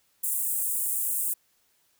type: high-pass noise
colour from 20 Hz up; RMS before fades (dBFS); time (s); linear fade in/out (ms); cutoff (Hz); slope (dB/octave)
pink; -28; 0.23-1.34; 10; 8200; 48
effects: white hiss -68 dBFS RMS until 1.99 s